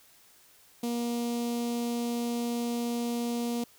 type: tone with notch filter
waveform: sawtooth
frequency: 237.3 Hz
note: A#3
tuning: 31 cents sharp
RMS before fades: -31 dBFS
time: 0.83-3.64 s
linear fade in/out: 5 ms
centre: 1600 Hz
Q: 0.56
effects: white hiss -59 dBFS RMS until 3.78 s